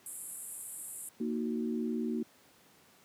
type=band-pass noise; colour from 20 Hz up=white; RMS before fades=-44 dBFS; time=0.06-1.09 s; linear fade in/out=2 ms; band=7600 to 12000 Hz; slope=96 dB/octave
type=chord; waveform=sine; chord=D# minor; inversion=second; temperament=equal; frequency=233.1 / 311.1 / 370 Hz; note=A#3 / D#4 / F#4; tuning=0 / 0 / 0 cents; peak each=-32 / -38 / -38 dBFS; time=1.2-2.23 s; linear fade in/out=5 ms
effects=pink hiss -62 dBFS RMS until 3.04 s + high-pass 150 Hz 12 dB/octave